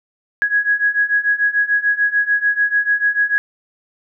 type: beating tone pair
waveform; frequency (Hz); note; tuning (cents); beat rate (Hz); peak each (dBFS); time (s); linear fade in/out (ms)
sine; 1660 / 1666.8; G#6 / G#6; -1 / +6; 6.8; -18 / -16; 0.42-3.38; 0
effects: none